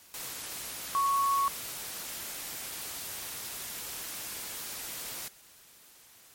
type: tone in noise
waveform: sine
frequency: 1108.7 Hz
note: C#6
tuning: in tune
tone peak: -24 dBFS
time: 0.95-1.48 s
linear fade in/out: 0 ms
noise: white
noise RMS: -39 dBFS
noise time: 0.14-5.28 s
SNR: +12 dB
effects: white hiss -56 dBFS RMS until 6.34 s + MP3 64 kbps